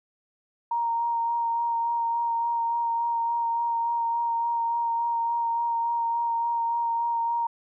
sine tone with vibrato, 932.3 Hz, A#5, in tune, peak -23 dBFS, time 0.71-7.47 s, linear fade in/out 5 ms, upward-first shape sine, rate 3.5 Hz, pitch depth 14 cents each way, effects none

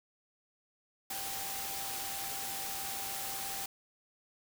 sine tone in noise, 784 Hz, G5, in tune, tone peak -45 dBFS, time 1.1-3.66 s, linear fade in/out 5 ms, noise white, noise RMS -39 dBFS, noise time 1.1-3.66 s, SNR -9 dB, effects none

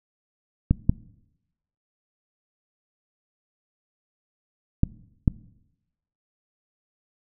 clicks, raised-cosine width 5 ms, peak -5 dBFS, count 4, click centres 0.71 / 0.895 / 4.834 / 5.278 s, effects noise-tail reverb RT60 0.9 s tail -21 dB re dry

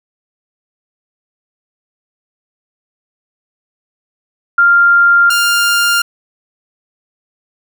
sine / sawtooth tone pair in turn, 1395 / 1400.6 Hz, F6 / F6, -2 / +5 cents, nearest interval unison, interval 7 cents, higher second, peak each -5 / -6 dBFS, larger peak first, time 4.58-5.3 / 5.3-6.02 s, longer neither, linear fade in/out 5 ms, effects none

